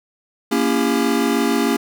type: chord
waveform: square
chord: A# diminished seventh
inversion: none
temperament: just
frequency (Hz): 233.1 / 279.7 / 335.6 / 402.8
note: A#3 / C#4 / E4 / G4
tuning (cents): 0 / +16 / +31 / +47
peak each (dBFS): -21 / -21 / -25 / -23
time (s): 0.51-1.77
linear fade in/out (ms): 10
effects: none